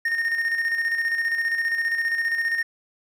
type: tone with tremolo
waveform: triangle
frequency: 1839 Hz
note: A#6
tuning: 24 cents flat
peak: -18 dBFS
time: 0.05-2.63 s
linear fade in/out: 5 ms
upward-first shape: square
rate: 15 Hz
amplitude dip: 45%
effects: none